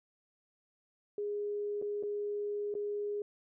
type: tone with dropouts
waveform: sine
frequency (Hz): 412.5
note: G#4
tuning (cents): -12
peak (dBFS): -33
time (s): 1.18-3.22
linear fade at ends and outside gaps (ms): 2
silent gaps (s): 1.816-1.823 / 2.027-2.034 / 2.741-2.751
effects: none